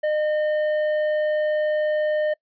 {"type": "tone with hard clipping", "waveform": "triangle", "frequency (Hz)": 609, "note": "D#5", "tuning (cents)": -37, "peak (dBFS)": -21, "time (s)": [0.03, 2.34], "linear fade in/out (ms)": 10, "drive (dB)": 10, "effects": ["noise-tail reverb RT60 0.1 s tail -25 dB re dry", "resampled to 11025 Hz"]}